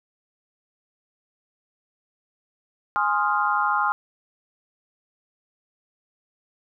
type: chord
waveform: sine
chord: F minor seventh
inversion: first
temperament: equal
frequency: 830.6 / 1046.5 / 1244.5 / 1396.9 Hz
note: Ab5 / C6 / Eb6 / F6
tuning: 0 / 0 / 0 / 0 cents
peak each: -25 dBFS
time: 2.96-3.92 s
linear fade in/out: 0 ms
effects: none